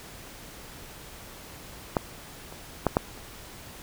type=clicks; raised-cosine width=1 ms; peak=-8 / -28 / -7 / -6 / -30 dBFS; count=5; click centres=1.968 / 2.525 / 2.867 / 2.969 / 3.176 s; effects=pink hiss -45 dBFS RMS until 3.82 s